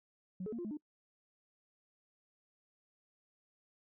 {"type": "tone with pitch steps", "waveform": "sine", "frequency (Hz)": [184.3, 428.8, 233, 349.7, 214.2, 299.7], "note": ["F#3", "A4", "A#3", "F4", "A3", "D4"], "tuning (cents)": [-7, -45, -1, 2, -46, 35], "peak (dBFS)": -37, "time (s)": [0.4, 0.772], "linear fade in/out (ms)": 5, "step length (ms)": 62, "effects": ["noise-tail reverb RT60 0.1 s tail -25 dB re dry", "tanh soft clip ceiling -34 dBFS"]}